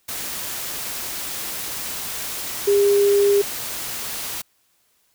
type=tone in noise; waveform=sine; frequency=403.7 Hz; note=G#4; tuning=49 cents flat; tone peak=-13 dBFS; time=2.67-3.42 s; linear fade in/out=10 ms; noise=white; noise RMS=-29 dBFS; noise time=0.08-4.42 s; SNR=+13 dB; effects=white hiss -64 dBFS RMS until 5.14 s